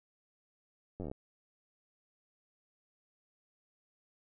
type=slowing click train; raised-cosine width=2 ms; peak=-28 dBFS; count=10; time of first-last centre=1-1.115 s; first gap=10 ms; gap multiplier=1.06; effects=none